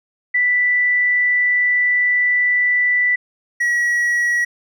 sine / triangle tone pair in turn, 1975.5 / 1919.3 Hz, B6 / B6, 0 / -50 cents, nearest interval unison, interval 50 cents, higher first, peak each -13 dBFS, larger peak neither, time 0.34-3.16 / 3.6-4.45 s, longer first, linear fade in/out 10 ms, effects none

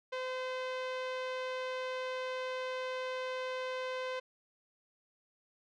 sawtooth tone with low-pass filter, 513 Hz, C5, 34 cents flat, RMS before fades -38 dBFS, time 0.12-4.2 s, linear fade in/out 10 ms, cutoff 3400 Hz, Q 1, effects none

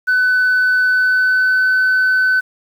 sine tone with pitch glide, 1503 to 1513.5 Hz, F#6 to F#6, +27 to +39 cents, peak -9 dBFS, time 0.07-2.41 s, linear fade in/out 20 ms, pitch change +12 cents, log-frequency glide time 0.83-1.66 s, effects tanh soft clip ceiling -9 dBFS + 7-bit

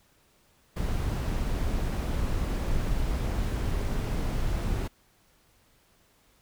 brown noise, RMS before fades -28 dBFS, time 0.76-4.88 s, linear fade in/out 10 ms, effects pink hiss -64 dBFS RMS until 6.41 s

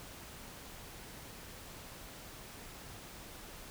silence, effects pink hiss -50 dBFS RMS until 3.7 s

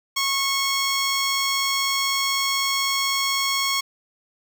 10% pulse tone, 1096 Hz, C#6, 20 cents flat, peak -12 dBFS, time 0.16-3.81 s, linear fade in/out 10 ms, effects none

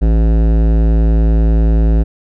sine tone with hard clipping, 55.1 Hz, A1, 3 cents sharp, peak -10 dBFS, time 0.01-2.04 s, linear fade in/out 20 ms, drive 16 dB, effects none

